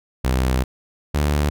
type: tone pair in turn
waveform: sawtooth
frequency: 64.1 / 73.54 Hz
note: C2 / D2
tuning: -35 / +3 cents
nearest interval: major second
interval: 238 cents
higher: second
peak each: -13 dBFS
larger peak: neither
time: 0.24-0.64 / 1.14-1.5 s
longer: first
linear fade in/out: 10 ms
effects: none